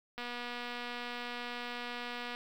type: click train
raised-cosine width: 0.3 ms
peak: -25 dBFS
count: 526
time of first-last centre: 0.18-2.349 s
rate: 242 Hz
effects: 9-bit